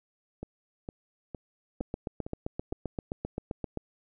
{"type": "two click trains", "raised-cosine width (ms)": 2, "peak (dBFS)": [-24, -19], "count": [6, 16], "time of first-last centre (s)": [[0.43, 2.724], [1.81, 3.773]], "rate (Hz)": [2.18, 7.64], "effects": []}